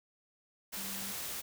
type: tone in noise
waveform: sine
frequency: 195.8 Hz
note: G3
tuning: 2 cents flat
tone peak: -47 dBFS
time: 0.76-1.13 s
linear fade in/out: 20 ms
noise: white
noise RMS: -40 dBFS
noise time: 0.72-1.42 s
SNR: -10 dB
effects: none